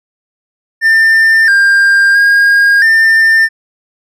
triangle tone with pitch steps, 1795 / 1598 / 1625 / 1797 Hz, A6 / G6 / G#6 / A6, +34 / +33 / -38 / +36 cents, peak -3 dBFS, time 0.81-3.49 s, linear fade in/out 50 ms, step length 670 ms, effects none

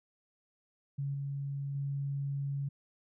sine tone with level steps, 139.8 Hz, C#3, 15 cents sharp, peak -32 / -34 / -32 dBFS, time 0.98-2.69 s, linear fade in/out 10 ms, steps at 1.14 / 1.75 s, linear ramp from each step 2 ms, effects none

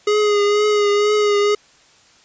square tone with vibrato, 415.3 Hz, G#4, in tune, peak -14 dBFS, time 0.07-1.55 s, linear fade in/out 5 ms, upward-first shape triangle, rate 2.1 Hz, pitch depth 34 cents each way, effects white hiss -51 dBFS RMS until 2.24 s + resampled to 16000 Hz

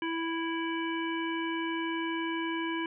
harmonic tone, 329.6 Hz, E4, in tune, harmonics 1 / 3 / 5 / 7 / 9, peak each -32 / -37 / -39 / -40 / -42 dBFS, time 0.02-2.86 s, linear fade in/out 2 ms, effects none

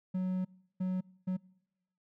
triangle tone bursts at uneven times, 185 Hz, F#3, in tune, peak -28 dBFS, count 3, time 0.14-0.45 / 0.8-1.01 / 1.27-1.37 s, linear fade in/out 10 ms, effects noise-tail reverb RT60 1.0 s tail -26 dB re dry

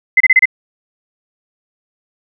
sine tone bursts, 2050 Hz, C7, 36 cents flat, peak -4 dBFS, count 5, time 0.17-0.456 s, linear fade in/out 5 ms, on 34 ms, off 29 ms, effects none

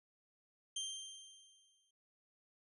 25% pulse tone with exponential decay, 3158 Hz, G7, 12 cents sharp, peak -34 dBFS, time 0.76-1.91 s, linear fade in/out 5 ms, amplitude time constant 250 ms, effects resampled to 32000 Hz

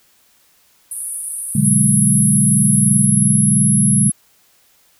pink band-pass noise, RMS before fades -26 dBFS, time 0.91-3.06 s, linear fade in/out 5 ms, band 9300 to 11000 Hz, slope 96 dB/octave
sine chord, G# half-diminished seventh, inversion first, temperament equal, 123.47 / 146.83 / 185 / 207.7 Hz, B2 / D3 / F#3 / G#3, 0 / 0 / 0 / 0 cents, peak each -20 / -16 / -19 / -16 dBFS, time 1.55-4.1 s, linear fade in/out 5 ms
sine tone, 10920 Hz, F9, 40 cents flat, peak -15 dBFS, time 1.64-4.12 s, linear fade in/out 10 ms
effects white hiss -55 dBFS RMS until 4.99 s

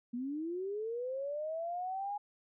sine linear sweep, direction up, 233.1 to 830.6 Hz, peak -35 dBFS, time 0.13-2.18 s, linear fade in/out 10 ms, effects none

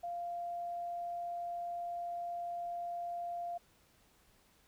sine tone, 695 Hz, F5, 9 cents flat, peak -37 dBFS, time 0.03-3.58 s, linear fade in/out 10 ms, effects pink hiss -68 dBFS RMS until 4.67 s

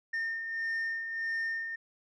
sine beating tone pair, 1817 / 1818.6 Hz, A#6 / A#6, -45 / -43 cents, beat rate 1.6 Hz, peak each -38 / -30 dBFS, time 0.13-1.76 s, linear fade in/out 10 ms, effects tanh soft clip ceiling -29 dBFS

